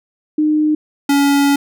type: tone pair in turn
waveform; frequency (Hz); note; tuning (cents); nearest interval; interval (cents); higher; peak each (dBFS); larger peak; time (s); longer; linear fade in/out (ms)
sine / square; 305.1 / 282; D#4 / C#4; -34 / +30; minor second; 136; first; -11; neither; 0.38-0.75 / 1.09-1.56; second; 5
effects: none